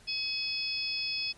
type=harmonic tone with a mistuned harmonic; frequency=850 Hz; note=G#5; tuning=40 cents sharp; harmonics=3 / 4 / 5 / 6; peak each=-36 / -42 / -39 / -33 dBFS; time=0.07-1.33 s; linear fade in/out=20 ms; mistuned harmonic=5; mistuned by=+62 cents; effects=pink hiss -58 dBFS RMS until 1.37 s + resampled to 24000 Hz